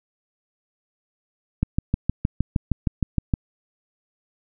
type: click train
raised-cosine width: 5 ms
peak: -7 dBFS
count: 12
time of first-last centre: 1.63-3.338 s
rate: 6.44 Hz
effects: none